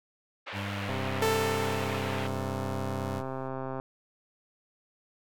white band-pass noise, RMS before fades -39 dBFS, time 0.46-2.28 s, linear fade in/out 20 ms, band 410 to 2900 Hz, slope 24 dB/octave
25% pulse tone with pitch glide, 99.6 to 98.23 Hz, G2 to G2, +28 to +4 cents, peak -30 dBFS, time 0.52-3.23 s, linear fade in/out 50 ms, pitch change -24 cents, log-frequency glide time 0.93-1.16 s
click train, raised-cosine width 1 ms, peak -22 dBFS, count 385, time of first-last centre 0.89-3.799 s, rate 132 Hz
sawtooth tone with exponential decay, 443.1 Hz, A4, 12 cents sharp, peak -20 dBFS, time 1.22-3.48 s, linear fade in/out 2 ms, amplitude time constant 490 ms
effects none

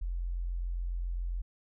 sine tone, 43.65 Hz, F1, in tune, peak -31 dBFS, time 0.01-1.42 s, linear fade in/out 10 ms, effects none

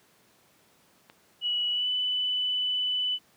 click, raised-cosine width 0.3 ms, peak -32 dBFS, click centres 1.099 s
sine tone with pitch glide, 2932 to 2992 Hz, F#7 to F#7, -16 to +19 cents, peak -25 dBFS, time 1.41-3.19 s, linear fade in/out 50 ms, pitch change +35 cents, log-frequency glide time 1.71-1.88 s
effects pink hiss -62 dBFS RMS until 3.36 s + high-pass 150 Hz 12 dB/octave

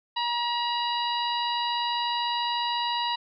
harmonic tone with a mistuned harmonic, 954 Hz, A#5, 40 cents sharp, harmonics 1 / 2 / 3 / 4 / 5, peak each -27 / -37 / -33 / -32 / -39 dBFS, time 0.16-3.16 s, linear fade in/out 10 ms, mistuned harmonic 4, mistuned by +44 cents, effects none

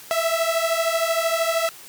sawtooth beating tone pair, 654 / 667 Hz, E5 / E5, -14 / +20 cents, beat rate 13 Hz, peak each -19 dBFS, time 0.11-1.69 s, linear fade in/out 0 ms, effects white hiss -43 dBFS RMS until 1.88 s + high-pass 100 Hz 12 dB/octave

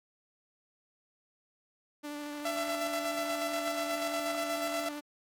sawtooth tone with vibrato, 293.7 Hz, D4, in tune, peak -34 dBFS, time 2.03-5.01 s, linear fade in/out 20 ms, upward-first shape triangle, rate 13 Hz, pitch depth 19 cents each way
sawtooth tone with tremolo, 670 Hz, E5, 28 cents sharp, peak -27 dBFS, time 2.45-4.89 s, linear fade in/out 5 ms, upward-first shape square, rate 8.3 Hz, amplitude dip 35%
effects AAC 64 kbps

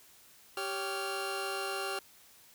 20% pulse tone cluster, 391 / 558 / 1392 Hz, G4 / C#5 / F6, -4 / +11 / -6 cents, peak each -32 / -37 / -33 dBFS, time 0.57-1.99 s, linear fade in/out 2 ms, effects white hiss -59 dBFS RMS until 2.54 s

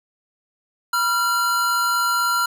square tone pair together, 975.2 / 1378 Hz, B5 / F6, -22 / -24 cents, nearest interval tritone, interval 598 cents, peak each -27 / -19 dBFS, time 0.93-2.46 s, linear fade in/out 5 ms, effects none

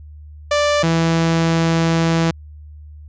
sawtooth tone pair in turn, 587.3 / 164.81 Hz, D5 / E3, 0 / 0 cents, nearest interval octave + minor seventh, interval 2200 cents, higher first, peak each -10 dBFS, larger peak neither, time 0.51-0.83 / 0.83-2.31 s, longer second, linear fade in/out 5 ms, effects added 75 Hz sine -35 dBFS peak until 3.08 s + resampled to 16000 Hz

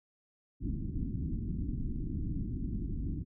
pink low-pass noise, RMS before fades -35 dBFS, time 0.6-3.25 s, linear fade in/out 50 ms, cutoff 310 Hz, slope 48 dB/octave, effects none

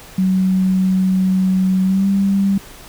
sine tone with pitch glide, 187.5 to 196.59 Hz, F#3 to G3, +23 to +5 cents, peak -12 dBFS, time 0.18-2.58 s, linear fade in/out 5 ms, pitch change +82 cents, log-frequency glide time 1.84-2.07 s, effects added 50 Hz sine -47 dBFS peak until 2.88 s + pink hiss -39 dBFS RMS until 2.88 s

